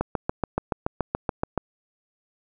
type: click train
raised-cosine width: 1 ms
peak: -9 dBFS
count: 12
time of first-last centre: 0.01-1.577 s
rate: 7.02 Hz
effects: none